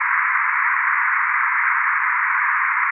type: band-pass noise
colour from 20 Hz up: white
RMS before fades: -19 dBFS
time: 0-2.91 s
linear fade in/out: 10 ms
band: 960 to 2200 Hz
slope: 96 dB/octave
effects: none